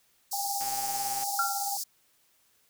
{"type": "high-pass noise", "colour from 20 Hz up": "pink", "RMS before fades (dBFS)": -34, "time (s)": [0.31, 1.84], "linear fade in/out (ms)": 10, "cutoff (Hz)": 4700, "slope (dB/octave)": 48}
{"type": "tone with tremolo", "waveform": "sine", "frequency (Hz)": 799, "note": "G5", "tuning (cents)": 33, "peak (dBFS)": -29, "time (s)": [0.33, 1.77], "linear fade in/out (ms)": 2, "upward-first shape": "triangle", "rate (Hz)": 18, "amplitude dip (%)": 60}
{"type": "click train", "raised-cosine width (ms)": 0.3, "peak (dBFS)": -28, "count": 82, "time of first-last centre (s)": [0.61, 1.233], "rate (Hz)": 130}
{"type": "tone with exponential decay", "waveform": "sine", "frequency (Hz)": 1373, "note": "F6", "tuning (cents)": -30, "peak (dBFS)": -22, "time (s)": [1.39, 1.71], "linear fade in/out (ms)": 2, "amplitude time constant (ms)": 69}
{"effects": ["white hiss -67 dBFS RMS until 2.69 s"]}